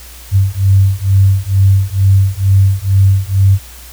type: beating tone pair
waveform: sine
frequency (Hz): 96.1 / 98.3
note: G2 / G2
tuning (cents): -34 / +5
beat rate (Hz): 2.2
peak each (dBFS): -10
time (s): 0.31-3.59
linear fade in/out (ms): 50
effects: added 60 Hz sine -34 dBFS peak until 3.92 s + white hiss -36 dBFS RMS until 3.92 s